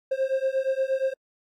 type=beating tone pair; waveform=triangle; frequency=527 / 535.5 Hz; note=C5 / C5; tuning=+12 / +40 cents; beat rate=8.5 Hz; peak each=-24 dBFS; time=0.11-1.14 s; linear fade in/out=10 ms; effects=AAC 64 kbps